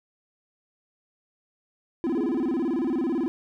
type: tone with vibrato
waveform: triangle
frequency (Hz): 292.8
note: D4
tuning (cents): -5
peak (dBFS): -21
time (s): 2.04-3.28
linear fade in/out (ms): 0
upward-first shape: square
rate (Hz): 18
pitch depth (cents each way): 250
type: tone with exponential decay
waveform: sine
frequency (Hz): 415.3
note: G#4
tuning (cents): 0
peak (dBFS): -30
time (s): 2.17-2.96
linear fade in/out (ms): 2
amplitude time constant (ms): 170
effects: none